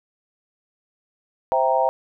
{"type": "chord", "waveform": "sine", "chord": "C dominant seventh", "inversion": "none", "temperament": "equal", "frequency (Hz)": [523.3, 659.3, 784, 932.3], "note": ["C5", "E5", "G5", "Bb5"], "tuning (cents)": [0, 0, 0, 0], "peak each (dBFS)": -22, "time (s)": [1.52, 1.89], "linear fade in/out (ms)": 0, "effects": []}